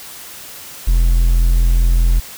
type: tone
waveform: triangle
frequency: 42.44 Hz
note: F1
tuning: 49 cents flat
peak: -7 dBFS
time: 0.87-2.2 s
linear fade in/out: 10 ms
effects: white hiss -34 dBFS RMS until 2.37 s